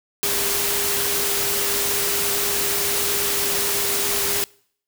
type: tone in noise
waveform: sine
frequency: 403.5 Hz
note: G#4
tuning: 50 cents flat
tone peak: -30 dBFS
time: 0.23-4.44 s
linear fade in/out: 0 ms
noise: white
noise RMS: -22 dBFS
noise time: 0.23-4.44 s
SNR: -11 dB
effects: noise-tail reverb RT60 0.6 s tail -25 dB re dry